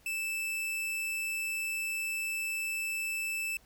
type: tone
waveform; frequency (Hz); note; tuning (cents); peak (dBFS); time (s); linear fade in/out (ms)
45% pulse; 2637; E7; 0; -32; 0.06-3.57; 2
effects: added 60 Hz sine -67 dBFS peak until 3.65 s + pink hiss -63 dBFS RMS until 3.65 s